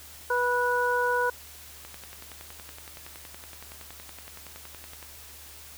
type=harmonic tone; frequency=490 Hz; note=B4; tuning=14 cents flat; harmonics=1 / 2 / 3; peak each=-27 / -27 / -27 dBFS; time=0.3-1.3 s; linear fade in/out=5 ms
type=click train; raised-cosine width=0.3 ms; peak=-27 dBFS; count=35; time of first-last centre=1.85-5.028 s; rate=10.7 Hz
effects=added 74 Hz sine -53 dBFS peak until 5.77 s + white hiss -47 dBFS RMS until 5.77 s